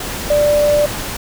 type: tone in noise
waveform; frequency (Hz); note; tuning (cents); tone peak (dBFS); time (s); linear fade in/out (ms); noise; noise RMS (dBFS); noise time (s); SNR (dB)
sine; 589; D5; +5; -10; 0.3-0.86; 5; pink; -24; 0-1.17; +11
effects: none